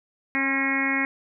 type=harmonic tone with a mistuned harmonic; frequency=271.9 Hz; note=C#4; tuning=33 cents flat; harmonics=1 / 2 / 3 / 4 / 5 / 6 / 7 / 8 / 9; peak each=-27 / -38 / -36 / -34 / -37 / -32 / -27 / -26 / -36 dBFS; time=0.35-1.05 s; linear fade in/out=0 ms; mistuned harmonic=4; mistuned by=-24 cents; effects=none